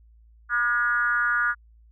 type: tone with frequency modulation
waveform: sine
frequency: 1441 Hz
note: F#6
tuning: 46 cents flat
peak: -20 dBFS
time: 0.49-1.55 s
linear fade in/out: 50 ms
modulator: 233 Hz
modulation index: 0.93
effects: added 56 Hz sine -51 dBFS peak until 1.91 s